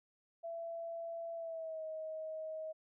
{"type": "tone with pitch glide", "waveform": "sine", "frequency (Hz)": [669, 631.8], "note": ["E5", "D#5"], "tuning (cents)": [25, 26], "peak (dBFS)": -40, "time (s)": [0.43, 2.73], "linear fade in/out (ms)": 20, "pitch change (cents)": -99, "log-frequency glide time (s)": [1.35, 1.84], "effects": []}